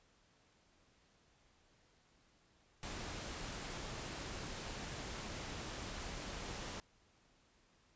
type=noise; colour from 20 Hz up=pink; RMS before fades=-45 dBFS; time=2.83-6.8 s; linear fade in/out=0 ms; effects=pink hiss -71 dBFS RMS until 7.95 s + resampled to 16000 Hz